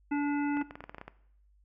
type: harmonic tone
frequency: 289 Hz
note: D4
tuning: 28 cents flat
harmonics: 1 / 3 / 5 / 7 / 9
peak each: -27 / -37 / -41 / -44 / -46 dBFS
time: 0.11-0.63 s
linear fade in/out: 10 ms
type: clicks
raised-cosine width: 0.5 ms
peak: -27 dBFS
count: 11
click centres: 0.571 / 0.614 / 0.709 / 0.755 / 0.806 / 0.84 / 0.895 / 0.946 / 0.983 / 1.014 / 1.08 s
effects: noise-tail reverb RT60 0.7 s tail -17 dB re dry + added 50 Hz sine -61 dBFS peak until 1.64 s